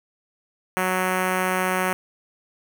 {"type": "tone with notch filter", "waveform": "5% pulse", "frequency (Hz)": 185, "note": "F#3", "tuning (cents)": 0, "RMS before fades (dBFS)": -23, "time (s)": [0.77, 1.93], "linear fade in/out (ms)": 0, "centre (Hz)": 4900, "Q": 1.1, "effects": []}